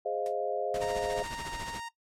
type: chord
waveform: sine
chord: F minor seventh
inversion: first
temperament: equal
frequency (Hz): 415.3 / 523.3 / 622.3 / 698.5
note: Ab4 / C5 / Eb5 / F5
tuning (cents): 0 / 0 / 0 / 0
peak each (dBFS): -35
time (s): 0.05-1.23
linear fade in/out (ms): 10
type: noise with exponential decay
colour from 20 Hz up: white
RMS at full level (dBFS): -45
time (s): 0.26-0.36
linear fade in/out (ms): 0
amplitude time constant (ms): 20
type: noise with tremolo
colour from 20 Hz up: pink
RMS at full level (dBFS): -39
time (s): 0.74-1.8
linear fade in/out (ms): 2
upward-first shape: sine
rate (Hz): 14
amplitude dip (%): 65
type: tone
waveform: sawtooth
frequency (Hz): 930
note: A#5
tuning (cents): -4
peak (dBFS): -34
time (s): 0.81-1.89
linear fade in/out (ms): 10
effects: noise-tail reverb RT60 0.1 s tail -18 dB re dry + low-pass 9000 Hz 12 dB/octave